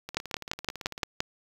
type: two click trains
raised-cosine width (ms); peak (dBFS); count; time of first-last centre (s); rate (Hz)
0.2; -20 / -9; 18 / 7; 0.09-1.034 / 0.17-1.204; 18 / 5.8
effects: 7-bit